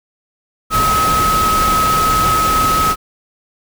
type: tone in noise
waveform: sine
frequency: 1280 Hz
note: D#6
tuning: 49 cents sharp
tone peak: -12 dBFS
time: 0.7-2.96 s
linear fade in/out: 50 ms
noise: pink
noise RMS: -19 dBFS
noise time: 0.7-2.96 s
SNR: +4 dB
effects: none